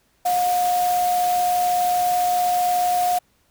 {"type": "tone in noise", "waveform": "sine", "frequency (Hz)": 717, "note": "F5", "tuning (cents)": 45, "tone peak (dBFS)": -17, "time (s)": [0.25, 3.19], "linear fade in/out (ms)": 10, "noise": "white", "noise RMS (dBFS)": -31, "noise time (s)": [0.25, 3.19], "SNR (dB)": 11, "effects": ["pink hiss -63 dBFS RMS until 3.5 s"]}